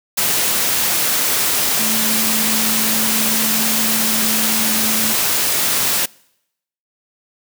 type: tone in noise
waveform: sine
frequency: 220 Hz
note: A3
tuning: in tune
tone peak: -24 dBFS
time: 1.79-5.13 s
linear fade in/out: 10 ms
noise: white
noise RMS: -17 dBFS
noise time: 0.17-6.06 s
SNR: -10 dB
effects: noise-tail reverb RT60 0.8 s tail -25 dB re dry + high-pass 100 Hz 12 dB/octave